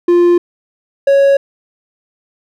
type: tone pair in turn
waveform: triangle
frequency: 349.2 / 554.3 Hz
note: F4 / C#5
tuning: 0 / 0 cents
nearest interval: minor sixth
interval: 800 cents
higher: second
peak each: -4 dBFS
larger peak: neither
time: 0.08-0.38 / 1.07-1.37 s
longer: neither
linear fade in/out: 5 ms
effects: none